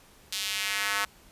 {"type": "tone with high-pass filter sweep", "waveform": "square", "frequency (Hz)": 100.3, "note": "G2", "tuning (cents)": 40, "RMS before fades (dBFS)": -30, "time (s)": [0.32, 1.05], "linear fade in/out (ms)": 5, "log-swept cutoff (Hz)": [3800, 1300], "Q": 1.5, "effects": ["pink hiss -56 dBFS RMS until 1.31 s", "resampled to 32000 Hz"]}